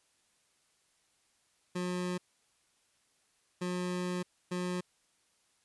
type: tone bursts at uneven times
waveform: 25% pulse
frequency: 179.8 Hz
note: F#3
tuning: 49 cents flat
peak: -29 dBFS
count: 3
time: 1.75-2.18 / 3.61-4.23 / 4.51-4.81 s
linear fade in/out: 10 ms
effects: white hiss -72 dBFS RMS until 5.64 s + resampled to 24000 Hz